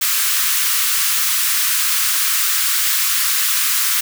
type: high-pass noise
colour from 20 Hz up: white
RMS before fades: -17 dBFS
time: 0.01-4.01 s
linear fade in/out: 10 ms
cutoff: 1100 Hz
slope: 48 dB/octave
effects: none